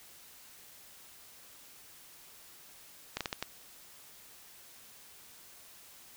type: slowing click train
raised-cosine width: 0.2 ms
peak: -16 dBFS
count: 5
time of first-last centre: 3.17-3.426 s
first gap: 37 ms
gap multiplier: 1.38
effects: white hiss -55 dBFS RMS until 6.16 s